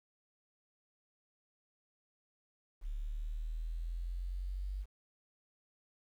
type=exponential sweep; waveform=sine; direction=up; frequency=35.7 to 49 Hz; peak=-36 dBFS; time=2.81-4.86 s; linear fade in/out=50 ms; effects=11-bit